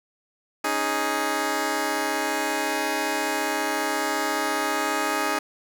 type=chord; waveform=10% pulse; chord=C# suspended second; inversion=none; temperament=just; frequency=277.2 / 311.8 / 415.8 Hz; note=C#4 / D#4 / G#4; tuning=0 / +4 / +2 cents; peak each=-22 / -19 / -20 dBFS; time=0.64-5.39 s; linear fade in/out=5 ms; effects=none